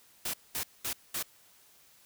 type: noise bursts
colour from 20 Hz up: white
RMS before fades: -34 dBFS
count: 4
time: 0.25-1.228 s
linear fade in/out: 5 ms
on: 87 ms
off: 210 ms
effects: white hiss -61 dBFS RMS until 2.05 s